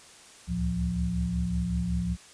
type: tone cluster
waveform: sine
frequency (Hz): 67.7 / 73.1 / 113.6 / 175.5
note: C#2 / D2 / A#2 / F3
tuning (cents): -40 / -7 / -44 / +9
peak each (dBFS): -33 / -32 / -36 / -28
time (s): 0.47-2.17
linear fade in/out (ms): 50
effects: white hiss -51 dBFS RMS until 2.33 s + resampled to 22050 Hz